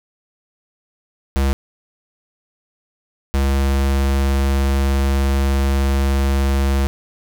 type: tone pair in turn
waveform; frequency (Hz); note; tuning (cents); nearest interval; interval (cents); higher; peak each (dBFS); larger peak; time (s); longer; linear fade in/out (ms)
square; 68.1 / 68.34; C#2 / C#2; -30 / -24; unison; 6; second; -15; neither; 1.36-1.53 / 3.34-6.87; second; 0
effects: none